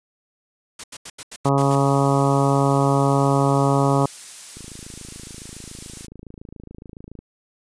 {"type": "noise bursts", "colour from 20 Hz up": "white", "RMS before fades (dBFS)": -34, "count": 8, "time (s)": [0.79, 1.755], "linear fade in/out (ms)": 5, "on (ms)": 48, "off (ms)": 83}
{"type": "harmonic tone", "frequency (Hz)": 138.59, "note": "C#3", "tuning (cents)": 0, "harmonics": [1, 2, 3, 4, 5, 6, 7, 8, 9], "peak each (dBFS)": [-19, -22, -24, -25, -26, -27, -27, -28, -29], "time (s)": [1.45, 4.06], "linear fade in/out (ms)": 5}
{"type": "noise", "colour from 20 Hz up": "blue", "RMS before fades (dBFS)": -35, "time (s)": [1.59, 6.07], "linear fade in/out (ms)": 20}
{"type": "click train", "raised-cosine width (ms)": 3, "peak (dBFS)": -26, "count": 72, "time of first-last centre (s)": [4.57, 7.19], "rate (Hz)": 27.1}
{"effects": ["resampled to 22050 Hz"]}